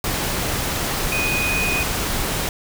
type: tone in noise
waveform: sine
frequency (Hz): 2489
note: D#7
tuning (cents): 0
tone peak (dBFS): -21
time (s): 1.12-1.83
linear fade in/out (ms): 2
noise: pink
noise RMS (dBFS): -23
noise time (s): 0.04-2.49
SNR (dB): -1
effects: none